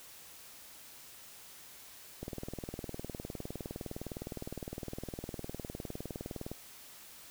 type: click train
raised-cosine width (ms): 2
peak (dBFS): -26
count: 85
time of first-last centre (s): 2.23-6.516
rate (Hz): 19.6
effects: white hiss -53 dBFS RMS until 7.3 s